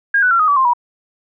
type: tone with pitch steps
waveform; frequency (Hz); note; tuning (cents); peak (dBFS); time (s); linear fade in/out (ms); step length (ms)
sine; 1623 / 1488.3 / 1364.8 / 1251.5 / 1147.6 / 1052.4 / 965; G#6 / F#6 / F6 / D#6 / D6 / C6 / B5; -40 / +10 / -40 / +10 / -40 / +10 / -40; -10; 0.14-0.735; 5; 85
effects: none